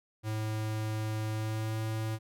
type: tone with pitch glide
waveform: square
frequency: 108.7 to 110.22 Hz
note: A2 to A2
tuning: -21 to +3 cents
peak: -32 dBFS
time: 0.23-2.19 s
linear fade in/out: 50 ms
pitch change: +24 cents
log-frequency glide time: 1.31-1.79 s
effects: none